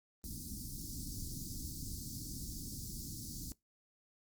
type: band-stop noise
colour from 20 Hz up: pink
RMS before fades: -44 dBFS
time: 0.24-3.52 s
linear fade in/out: 0 ms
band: 310 to 4600 Hz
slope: 48 dB/octave
effects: noise-tail reverb RT60 0.2 s tail -24 dB re dry + Opus 24 kbps